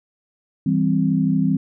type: chord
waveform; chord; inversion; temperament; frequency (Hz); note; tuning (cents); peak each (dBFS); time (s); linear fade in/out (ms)
sine; C major; first; just; 163.52 / 196.22 / 261.6; E3 / G3 / C4; -14 / +2 / 0; -20; 0.66-1.57; 5
effects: none